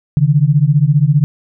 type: beating tone pair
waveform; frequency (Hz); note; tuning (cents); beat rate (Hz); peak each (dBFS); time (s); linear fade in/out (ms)
sine; 139.3 / 154.3; C#3 / D#3; +9 / -14; 15; -11; 0.17-1.24; 0
effects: none